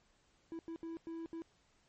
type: tone bursts at uneven times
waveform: triangle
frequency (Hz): 329.6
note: E4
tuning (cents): 0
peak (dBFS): -39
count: 5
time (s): 0.52-0.59 / 0.68-0.76 / 0.83-0.97 / 1.07-1.26 / 1.33-1.42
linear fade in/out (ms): 0
effects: pink hiss -72 dBFS RMS until 1.88 s + MP3 32 kbps